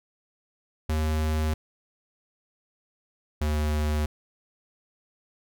square tone pair in turn, 77.78 / 75.61 Hz, D#2 / D#2, 0 / -49 cents, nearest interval unison, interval 49 cents, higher first, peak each -24 dBFS, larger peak neither, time 0.89-1.54 / 3.41-4.06 s, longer neither, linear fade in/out 5 ms, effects none

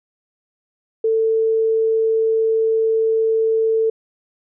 sine tone, 445.6 Hz, A4, 22 cents sharp, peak -14 dBFS, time 1.04-3.9 s, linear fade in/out 5 ms, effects none

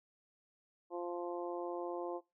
harmonic tone, 174.61 Hz, F3, in tune, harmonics 2 / 3 / 4 / 5 / 6, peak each -40 / -44 / -46 / -48 / -50 dBFS, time 0.9-2.21 s, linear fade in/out 50 ms, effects noise-tail reverb RT60 0.2 s tail -17 dB re dry

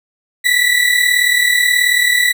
35% pulse tone pair together, 1942.5 / 1981 Hz, B6 / B6, -29 / +5 cents, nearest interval unison, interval 34 cents, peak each -12 dBFS, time 0.44-2.33 s, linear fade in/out 20 ms, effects none

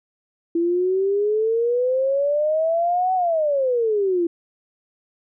sine exponential two-way sweep, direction up then down, 333.3 to 755 to 333.3 Hz, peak -17 dBFS, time 0.55-4.27 s, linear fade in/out 5 ms, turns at 3.14 s, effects none

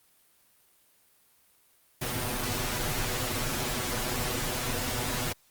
pink noise with comb filter, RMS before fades -31 dBFS, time 2.01-5.33 s, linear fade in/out 10 ms, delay 8.1 ms, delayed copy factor +1, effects white hiss -64 dBFS RMS until 5.5 s + Opus 32 kbps

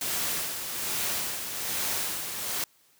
white noise with tremolo, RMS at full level -29 dBFS, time 0.01-2.64 s, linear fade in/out 2 ms, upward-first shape sine, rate 1.2 Hz, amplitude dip 50%, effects white hiss -63 dBFS RMS until 2.99 s + high-pass 60 Hz 12 dB/octave

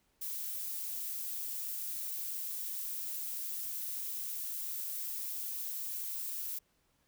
violet noise, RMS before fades -39 dBFS, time 0.21-6.59 s, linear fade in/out 10 ms, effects pink hiss -74 dBFS RMS until 7.07 s

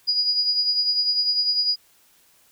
sine tone with tremolo, 4900 Hz, D#8, 27 cents flat, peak -16 dBFS, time 0.07-1.76 s, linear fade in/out 20 ms, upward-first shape triangle, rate 10 Hz, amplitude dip 60%, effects white hiss -58 dBFS RMS until 2.51 s

